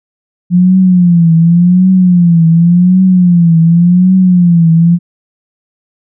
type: tone with vibrato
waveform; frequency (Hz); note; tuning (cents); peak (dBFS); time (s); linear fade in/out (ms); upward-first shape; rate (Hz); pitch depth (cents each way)
sine; 175.3; F3; +7; -3; 0.5-4.99; 50; triangle; 0.89; 130
effects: none